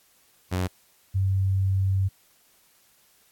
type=tone pair in turn; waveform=sawtooth / sine; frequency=91.5 / 96.1 Hz; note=F#2 / G2; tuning=-19 / -34 cents; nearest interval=minor second; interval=85 cents; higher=second; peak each=-20 dBFS; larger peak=neither; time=0.51-0.68 / 1.14-2.09 s; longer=second; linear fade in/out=20 ms; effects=white hiss -61 dBFS RMS until 3.31 s + AAC 64 kbps